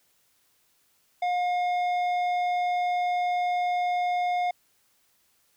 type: tone with tanh clipping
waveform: sine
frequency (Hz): 715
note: F5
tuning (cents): +41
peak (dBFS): -25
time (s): 1.22-4.51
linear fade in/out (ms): 5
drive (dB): 10
effects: white hiss -67 dBFS RMS until 5.56 s